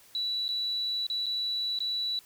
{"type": "tone with dropouts", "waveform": "sine", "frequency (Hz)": 3942, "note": "B7", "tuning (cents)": -4, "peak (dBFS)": -28, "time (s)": [0.15, 2.19], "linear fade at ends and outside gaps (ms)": 1, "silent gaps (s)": [[0.481, 0.489], [1.067, 1.1], [1.259, 1.265], [1.789, 1.804]], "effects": ["white hiss -57 dBFS RMS until 2.25 s"]}